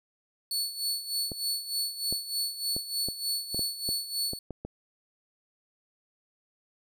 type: tone with tremolo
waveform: sawtooth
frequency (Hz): 4432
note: C#8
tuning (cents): -1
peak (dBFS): -24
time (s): 0.51-4.39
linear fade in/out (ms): 2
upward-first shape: sine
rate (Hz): 3.3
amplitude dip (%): 75
type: clicks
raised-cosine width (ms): 2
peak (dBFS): -23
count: 10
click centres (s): 1.318 / 2.126 / 2.765 / 3.086 / 3.546 / 3.593 / 3.89 / 4.334 / 4.507 / 4.65
effects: none